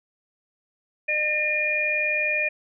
harmonic tone, 606 Hz, D#5, 46 cents flat, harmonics 1 / 3 / 4, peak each -30 / -30 / -22 dBFS, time 1.08-2.49 s, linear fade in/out 10 ms, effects none

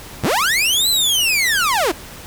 sawtooth linear two-way sweep, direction up then down, 43.4 to 4110 to 282.9 Hz, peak -11 dBFS, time 0.23-1.92 s, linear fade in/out 10 ms, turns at 0.89 s, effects pink hiss -36 dBFS RMS until 2.26 s

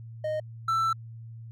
triangle tone pair in turn, 618 / 1331.2 Hz, D#5 / E6, -12 / +17 cents, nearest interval octave + minor second, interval 1329 cents, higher second, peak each -25 / -21 dBFS, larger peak second, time 0.24-0.4 / 0.68-0.93 s, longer second, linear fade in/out 5 ms, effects added 114 Hz sine -40 dBFS peak until 1.51 s

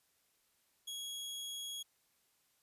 sawtooth tone, 3322 Hz, G#7, in tune, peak -38 dBFS, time 0.87-1.83 s, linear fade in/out 10 ms, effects white hiss -75 dBFS RMS until 2.62 s + resampled to 32000 Hz

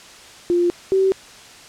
sine tone pair in turn, 349.2 / 383.4 Hz, F4 / G4, 0 / -38 cents, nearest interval major second, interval 162 cents, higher second, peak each -14 / -13 dBFS, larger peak second, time 0.5-0.7 / 0.92-1.12 s, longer neither, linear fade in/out 0 ms, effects white hiss -42 dBFS RMS until 1.68 s + low-pass 7000 Hz 12 dB/octave

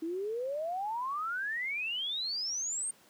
sine exponential sweep, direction up, 315.9 to 8870 Hz, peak -32 dBFS, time 0.02-2.91 s, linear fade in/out 5 ms, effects pink hiss -61 dBFS RMS until 3.09 s + high-pass 200 Hz 12 dB/octave

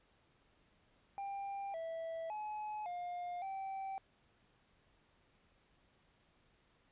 triangle tone with pitch steps, 794 / 656 / 849 / 708 / 775 Hz, G5 / E5 / G#5 / F5 / G5, +22 / -9 / +38 / +23 / -20 cents, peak -38 dBFS, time 1.18-3.98 s, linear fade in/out 0 ms, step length 560 ms, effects pink hiss -72 dBFS RMS until 6.91 s + resampled to 8000 Hz

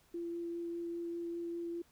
sine tone with vibrato, 340.7 Hz, F4, 43 cents flat, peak -37 dBFS, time 0.14-1.82 s, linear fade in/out 5 ms, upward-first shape sine, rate 5 Hz, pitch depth 8 cents each way, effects pink hiss -68 dBFS RMS until 1.91 s

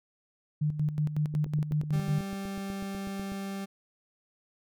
sine tone with tremolo, 150.9 Hz, D3, 47 cents sharp, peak -24 dBFS, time 0.61-2.22 s, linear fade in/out 10 ms, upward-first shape square, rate 5.4 Hz, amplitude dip 65%
click train, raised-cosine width 3 ms, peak -29 dBFS, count 17, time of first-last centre 1.34-3.32 s, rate 8.08 Hz
40% pulse tone, 196 Hz, G3, in tune, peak -33 dBFS, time 1.92-3.66 s, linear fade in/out 20 ms
effects none

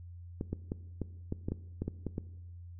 clicks, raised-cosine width 3 ms, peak -21 dBFS, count 11, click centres 0.411 / 0.53 / 0.719 / 1.017 / 1.324 / 1.485 / 1.52 / 1.82 / 1.88 / 2.067 / 2.181 s, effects noise-tail reverb RT60 1.0 s tail -18 dB re dry + added 87 Hz sine -45 dBFS peak until 2.79 s

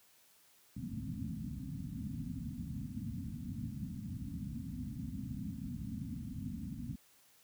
white low-pass noise, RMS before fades -41 dBFS, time 0.76-6.96 s, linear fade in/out 5 ms, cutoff 270 Hz, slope 96 dB/octave, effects white hiss -66 dBFS RMS until 7.43 s + high-pass 60 Hz 12 dB/octave

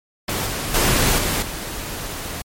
pink noise with level steps, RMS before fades -23 / -25 / -17 / -21 / -29 dBFS, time 0.28-2.42 s, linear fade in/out 5 ms, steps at 0.46 / 0.74 / 1.18 / 1.42 s, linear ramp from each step 5 ms, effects MP3 64 kbps

